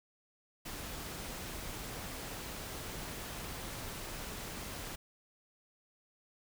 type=noise; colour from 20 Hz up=pink; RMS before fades=-43 dBFS; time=0.65-4.96 s; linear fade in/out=10 ms; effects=none